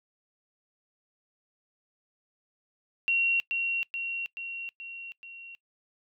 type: tone with echo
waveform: sine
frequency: 2742 Hz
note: F7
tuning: 32 cents flat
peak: -22 dBFS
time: 3.08-3.4 s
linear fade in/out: 0 ms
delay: 430 ms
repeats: 5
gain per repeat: -4 dB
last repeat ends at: 5.55 s
effects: noise-tail reverb RT60 0.1 s tail -22 dB re dry